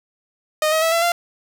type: tone with pitch steps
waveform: sawtooth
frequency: 617 / 634.7 / 652.9 / 671.7 / 691 Hz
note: D#5 / D#5 / E5 / E5 / F5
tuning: -15 / +34 / -17 / +32 / -19 cents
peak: -12 dBFS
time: 0.62-1.12 s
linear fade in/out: 2 ms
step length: 100 ms
effects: none